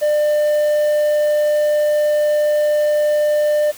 triangle tone, 598 Hz, D5, 31 cents sharp, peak -11 dBFS, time 0.01-3.72 s, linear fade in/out 20 ms, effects white hiss -38 dBFS RMS until 3.77 s

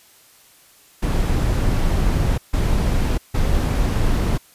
brown noise bursts at uneven times, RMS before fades -18 dBFS, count 3, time 1.02-2.38 / 2.53-3.18 / 3.34-4.38 s, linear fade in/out 10 ms, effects white hiss -51 dBFS RMS until 4.54 s + resampled to 32000 Hz

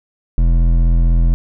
sine tone with hard clipping, 42.06 Hz, E1, 36 cents sharp, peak -11 dBFS, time 0.38-1.34 s, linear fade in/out 0 ms, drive 10 dB, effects none

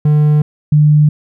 triangle / sine tone pair in turn, 150 / 150 Hz, D3 / D3, +37 / +37 cents, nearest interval unison, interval 0 cents, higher neither, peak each -5 dBFS, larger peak neither, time 0.05-0.42 / 0.72-1.09 s, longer neither, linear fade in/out 5 ms, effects none

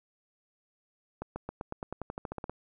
accelerating click train, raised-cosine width 1 ms, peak -22 dBFS, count 15, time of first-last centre 1.22-2.496 s, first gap 140 ms, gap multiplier 0.93, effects none

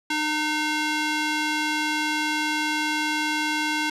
square tone with band-pass filter, 305 Hz, D#4, 34 cents flat, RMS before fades -25 dBFS, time 0.1-3.9 s, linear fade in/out 5 ms, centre 2600 Hz, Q 0.71, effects none

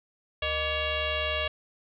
sine tone with frequency modulation, 1698 Hz, G#6, 38 cents sharp, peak -26 dBFS, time 0.42-1.48 s, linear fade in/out 5 ms, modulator 542 Hz, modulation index 3.1, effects none

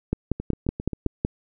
two click trains, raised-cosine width 3 ms, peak -9 / -17 dBFS, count 7 / 6, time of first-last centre 0.13-1.249 / 0.4-1.066 s, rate 5.36 / 7.51 Hz, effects none

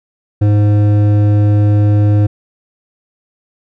triangle tone with hard clipping, 103.83 Hz, G#2, in tune, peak -9 dBFS, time 0.41-2.27 s, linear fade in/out 10 ms, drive 14 dB, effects none

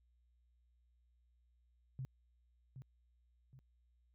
sine tone with echo, 130.81 Hz, C3, in tune, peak -40 dBFS, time 1.99-2.05 s, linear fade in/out 0 ms, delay 770 ms, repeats 2, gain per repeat -8 dB, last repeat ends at 3.59 s, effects added 60 Hz sine -70 dBFS peak until 4.14 s

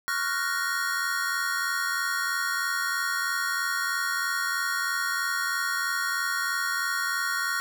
square chord, Gb major seventh, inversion second, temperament equal, 1108.7 / 1396.9 / 1480 / 1864.7 Hz, Db6 / F6 / Gb6 / Bb6, 0 / 0 / 0 / 0 cents, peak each -35 / -31 / -32 / -32 dBFS, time 0.08-7.6 s, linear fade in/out 0 ms, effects none

